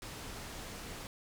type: low-pass noise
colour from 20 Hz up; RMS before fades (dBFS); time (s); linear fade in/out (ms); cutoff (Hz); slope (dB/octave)
pink; -45; 0.02-1.07; 0; 11000; 12
effects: none